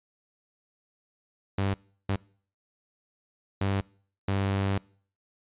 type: tone bursts at uneven times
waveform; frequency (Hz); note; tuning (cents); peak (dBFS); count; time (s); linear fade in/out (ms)
sawtooth; 98; G2; 0; -21; 4; 1.58-1.74 / 2.09-2.16 / 3.61-3.81 / 4.28-4.78; 5
effects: noise-tail reverb RT60 0.5 s tail -24 dB re dry + resampled to 8000 Hz